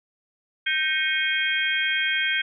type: tone cluster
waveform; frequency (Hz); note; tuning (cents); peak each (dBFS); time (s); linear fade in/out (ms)
sine; 1561 / 1871 / 2191 / 2473 / 3225; G6 / A#6 / C#7 / D#7 / G7; -8 / +6 / -21 / -11 / +48; -25 / -32 / -27 / -30 / -27; 0.66-2.42; 10
effects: none